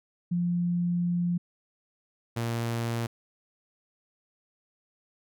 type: tone pair in turn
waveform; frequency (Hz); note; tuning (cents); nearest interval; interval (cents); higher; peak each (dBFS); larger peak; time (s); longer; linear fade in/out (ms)
sine / sawtooth; 174.61 / 116.54; F3 / A#2; 0 / 0; perfect fifth; 700; first; -24; neither; 0.31-1.38 / 2.36-3.07; first; 10
effects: none